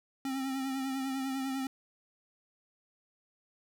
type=tone with vibrato; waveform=square; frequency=266.7 Hz; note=C4; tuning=33 cents sharp; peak=-33 dBFS; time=0.25-1.67 s; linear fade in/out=2 ms; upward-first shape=triangle; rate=10 Hz; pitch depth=43 cents each way; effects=none